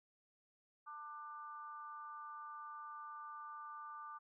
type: harmonic tone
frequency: 297.3 Hz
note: D4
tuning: 21 cents sharp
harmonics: 3 / 4 / 5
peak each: -55 / -48 / -59 dBFS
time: 0.86-4.19 s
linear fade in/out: 20 ms
effects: none